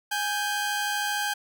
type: tone pair together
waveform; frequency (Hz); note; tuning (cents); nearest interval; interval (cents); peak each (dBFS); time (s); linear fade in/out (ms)
sawtooth; 828 / 1563.1; G#5 / G6; -5 / -5; major seventh; 1100; -25; 0.11-1.34; 10
effects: none